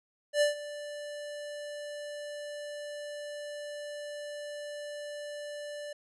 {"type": "tone with ADSR envelope", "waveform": "square", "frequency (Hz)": 587.3, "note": "D5", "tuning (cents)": 0, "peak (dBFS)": -22, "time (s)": [0.33, 5.93], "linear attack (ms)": 83, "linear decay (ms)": 130, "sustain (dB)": -17, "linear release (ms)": 5, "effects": ["resampled to 24000 Hz"]}